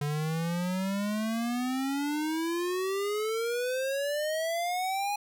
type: exponential sweep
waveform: square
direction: up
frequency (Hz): 144.2 to 830.6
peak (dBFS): -29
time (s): 0.01-5.16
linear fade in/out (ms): 5
effects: none